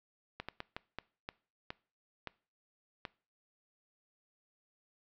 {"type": "slowing click train", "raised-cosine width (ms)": 0.3, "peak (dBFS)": -23, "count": 9, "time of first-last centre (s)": [0.4, 3.052], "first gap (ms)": 86, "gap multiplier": 1.37, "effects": ["noise-tail reverb RT60 0.4 s tail -22 dB re dry", "low-pass 5000 Hz 12 dB/octave"]}